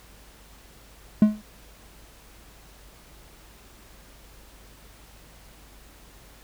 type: tone with exponential decay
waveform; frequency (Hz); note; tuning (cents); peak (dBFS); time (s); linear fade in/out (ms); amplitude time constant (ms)
triangle; 212.2; G#3; +38; -7; 1.22-1.42; 2; 43
effects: added 50 Hz sine -52 dBFS peak until 6.43 s + pink hiss -52 dBFS RMS until 6.43 s